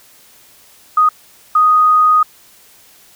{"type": "tone bursts at uneven times", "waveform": "sine", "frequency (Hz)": 1244.5, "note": "D#6", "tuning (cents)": 0, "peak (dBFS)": -7, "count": 2, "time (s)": [[0.97, 1.09], [1.55, 2.23]], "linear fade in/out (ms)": 5, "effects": ["white hiss -46 dBFS RMS until 3.15 s"]}